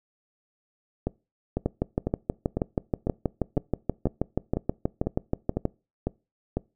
two click trains, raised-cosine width 2 ms, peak -10 / -12 dBFS, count 26 / 12, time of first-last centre 1.66-5.654 / 1.07-6.57 s, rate 6.26 / 2 Hz, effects noise-tail reverb RT60 0.3 s tail -24 dB re dry

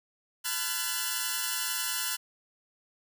5% pulse tone cluster, 880 / 1003 / 1376 / 1499 / 1710 Hz, A5 / B5 / F6 / F#6 / A6, 0 / +26 / -26 / +22 / -50 cents, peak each -31 / -25 / -23 / -23 / -25 dBFS, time 0.44-2.17 s, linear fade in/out 20 ms, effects none

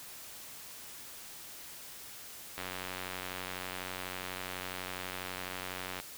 click train, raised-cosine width 0.3 ms, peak -22 dBFS, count 316, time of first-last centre 2.58-6 s, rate 92.1 Hz, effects white hiss -48 dBFS RMS until 6.17 s

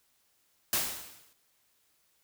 white noise with exponential decay, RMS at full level -26 dBFS, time 0.73-1.33 s, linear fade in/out 1 ms, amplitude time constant 130 ms, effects white hiss -71 dBFS RMS until 2.23 s

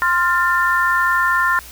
sine chord, F major, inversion second, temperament equal with one note detuned, 1046.5 / 1396.9 / 1787.7 Hz, C6 / F6 / A6, 0 / 0 / +27 cents, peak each -18 dBFS, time 0.02-1.59 s, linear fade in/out 0 ms, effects added 60 Hz sine -41 dBFS peak until 1.71 s + white hiss -39 dBFS RMS until 1.71 s

